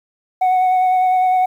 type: tone with vibrato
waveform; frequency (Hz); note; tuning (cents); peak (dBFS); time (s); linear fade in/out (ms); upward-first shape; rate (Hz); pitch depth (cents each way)
sine; 740; F#5; 0; -9; 0.41-1.46; 10; sine; 9.9; 16
effects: tanh soft clip ceiling -11 dBFS + 8-bit